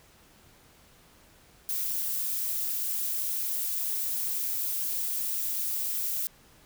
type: noise with amplitude modulation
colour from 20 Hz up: violet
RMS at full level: -28 dBFS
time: 1.69-6.27 s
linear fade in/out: 0 ms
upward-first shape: sine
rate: 289 Hz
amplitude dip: 55%
effects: pink hiss -58 dBFS RMS until 6.65 s